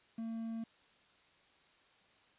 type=tone with quantisation; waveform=triangle; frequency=226.5 Hz; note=A#3; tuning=50 cents flat; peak=-36 dBFS; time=0.18-0.64 s; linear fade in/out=5 ms; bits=10; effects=white hiss -67 dBFS RMS until 2.38 s + resampled to 8000 Hz